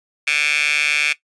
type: tone with high-pass filter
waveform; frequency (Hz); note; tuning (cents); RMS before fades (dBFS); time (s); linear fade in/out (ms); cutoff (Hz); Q
15% pulse; 148.1; D3; +15; -18; 0.27-1.13; 5; 2300; 5.3
effects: noise-tail reverb RT60 0.1 s tail -17 dB re dry + resampled to 22050 Hz